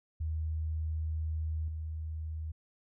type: tone with level steps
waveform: sine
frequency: 78.9 Hz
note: D#2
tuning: 25 cents sharp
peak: -31 / -35 dBFS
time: 0.2-2.52 s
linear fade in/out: 10 ms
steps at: 1.68 s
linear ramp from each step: 2 ms
effects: none